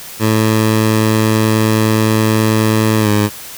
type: tone with pitch glide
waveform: 15% pulse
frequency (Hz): 109.5 to 104.49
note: A2 to G#2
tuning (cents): -8 to +11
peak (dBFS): -4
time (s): 0.19-3.3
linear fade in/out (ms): 50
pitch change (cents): -81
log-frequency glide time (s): 3-3.09
effects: white hiss -31 dBFS RMS until 3.57 s